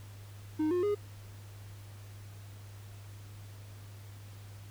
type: tone with pitch steps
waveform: triangle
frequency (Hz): 309 / 357 / 412.5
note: D#4 / F4 / G#4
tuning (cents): -12 / +38 / -12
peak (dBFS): -25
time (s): 0.59-0.95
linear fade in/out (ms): 10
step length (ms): 120
effects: added 101 Hz sine -46 dBFS peak until 4.7 s + pink hiss -57 dBFS RMS until 4.7 s